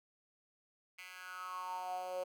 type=tone with high-pass filter sweep; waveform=10% pulse; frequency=183.3 Hz; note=F#3; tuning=16 cents flat; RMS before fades=-43 dBFS; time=0.98-2.24 s; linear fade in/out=10 ms; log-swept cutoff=2100 to 520 Hz; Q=7.5; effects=none